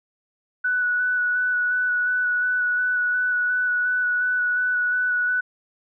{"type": "tone with vibrato", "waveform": "sine", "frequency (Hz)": 1480, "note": "F#6", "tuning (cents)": 0, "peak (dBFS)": -19, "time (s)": [0.64, 5.41], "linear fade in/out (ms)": 10, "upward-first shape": "square", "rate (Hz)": 2.8, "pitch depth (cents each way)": 12, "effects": []}